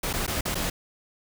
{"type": "noise with dropouts", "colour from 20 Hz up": "pink", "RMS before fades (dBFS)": -28, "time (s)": [0.03, 0.7], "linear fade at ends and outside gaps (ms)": 5, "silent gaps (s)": [[0.13, 0.136], [0.266, 0.277], [0.41, 0.453], [0.546, 0.553]], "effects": []}